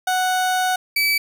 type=tone pair in turn; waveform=30% pulse; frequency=740 / 2300 Hz; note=F#5 / D7; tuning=0 / -37 cents; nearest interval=octave + minor sixth; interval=1963 cents; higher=second; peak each=-15 / -14 dBFS; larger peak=second; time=0.07-0.76 / 0.96-1.18 s; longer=first; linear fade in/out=5 ms; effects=none